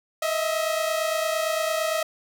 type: tone pair together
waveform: sawtooth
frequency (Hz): 630 / 658.8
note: D#5 / E5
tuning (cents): +21 / -1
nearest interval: minor second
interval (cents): 78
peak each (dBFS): -21 / -24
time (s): 0.22-2.03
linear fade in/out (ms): 5
effects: none